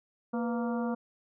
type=harmonic tone with a mistuned harmonic; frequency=233.1 Hz; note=A#3; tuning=in tune; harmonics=1 / 2 / 3 / 4 / 5 / 6; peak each=-30 / -36 / -40 / -42 / -44 / -46 dBFS; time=0.33-0.95 s; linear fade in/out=10 ms; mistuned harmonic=2; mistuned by=+96 cents; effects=none